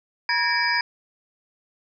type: tone cluster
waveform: sine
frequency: 957 / 1657 / 1824 / 2315 / 4946 Hz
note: A#5 / G#6 / A#6 / D7 / D#8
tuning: +45 / -4 / -38 / -25 / -11 cents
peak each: -26 dBFS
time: 0.29-0.81 s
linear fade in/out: 2 ms
effects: none